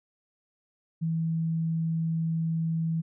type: tone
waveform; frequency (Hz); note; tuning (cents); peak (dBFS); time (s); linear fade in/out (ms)
sine; 163.1; E3; -18; -25; 1.01-3.02; 20
effects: none